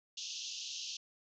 white band-pass noise, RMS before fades -43 dBFS, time 0.17-0.97 s, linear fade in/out 5 ms, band 2700 to 6600 Hz, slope 96 dB/octave, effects none

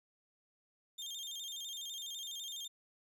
30% pulse tone with vibrato, 3410 Hz, G#7, 45 cents sharp, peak -39 dBFS, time 0.98-2.68 s, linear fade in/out 10 ms, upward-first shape square, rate 12 Hz, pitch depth 100 cents each way, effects none

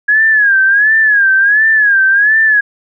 sine tone with vibrato, 1661.2 Hz, G#6, in tune, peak -6 dBFS, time 0.08-2.61 s, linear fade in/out 10 ms, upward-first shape sine, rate 1.4 Hz, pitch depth 120 cents each way, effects none

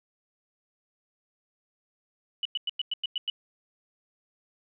sine tone bursts, 2960 Hz, F#7, in tune, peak -26 dBFS, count 8, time 2.43-3.3 s, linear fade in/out 2 ms, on 23 ms, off 98 ms, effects none

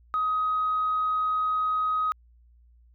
sine tone, 1259 Hz, D#6, 20 cents sharp, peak -22 dBFS, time 0.14-2.12 s, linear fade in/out 0 ms, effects tanh soft clip ceiling -18 dBFS + added 59 Hz sine -54 dBFS peak until 2.94 s

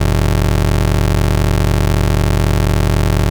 30% pulse ring-modulated tone, 74.2 Hz, D2, 18 cents sharp, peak -5 dBFS, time 0-3.3 s, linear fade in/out 10 ms, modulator 22 Hz, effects none

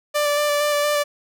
sawtooth tone with vibrato, 587.3 Hz, D5, in tune, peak -14 dBFS, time 0.14-1.04 s, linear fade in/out 20 ms, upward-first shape square, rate 4.3 Hz, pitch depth 13 cents each way, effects none

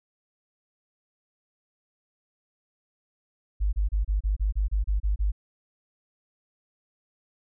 sine tone bursts, 50.4 Hz, G1, 49 cents sharp, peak -21 dBFS, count 11, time 3.6-5.32 s, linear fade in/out 20 ms, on 130 ms, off 29 ms, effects none

